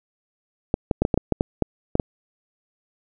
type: clicks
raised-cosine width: 2 ms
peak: -5 dBFS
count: 11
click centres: 0.741 / 0.912 / 1.02 / 1.051 / 1.142 / 1.176 / 1.323 / 1.409 / 1.623 / 1.954 / 1.998 s
effects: none